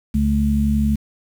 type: harmonic tone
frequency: 71.7 Hz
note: D2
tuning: 41 cents flat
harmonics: 1 / 2 / 3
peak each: -19 / -25 / -17 dBFS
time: 0.14-0.96 s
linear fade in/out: 10 ms
effects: 7-bit